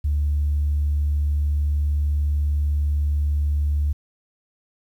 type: tone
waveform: sine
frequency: 73.3 Hz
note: D2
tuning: 3 cents flat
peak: -17 dBFS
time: 0.04-3.93 s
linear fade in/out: 10 ms
effects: tanh soft clip ceiling -14 dBFS + 9-bit